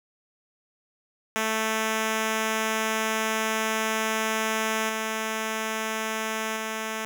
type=tone with level steps; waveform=5% pulse; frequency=220 Hz; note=A3; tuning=in tune; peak=-13 / -16 / -18 dBFS; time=1.36-7.05 s; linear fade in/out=0 ms; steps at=4.89 / 6.56 s; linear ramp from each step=5 ms; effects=none